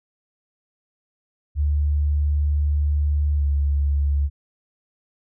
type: tone with pitch glide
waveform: sine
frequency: 73.42 to 71.25 Hz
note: D2 to C#2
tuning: 0 to +48 cents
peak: -17 dBFS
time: 1.55-4.3 s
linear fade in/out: 50 ms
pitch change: -52 cents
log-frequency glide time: 3.36-3.44 s
effects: none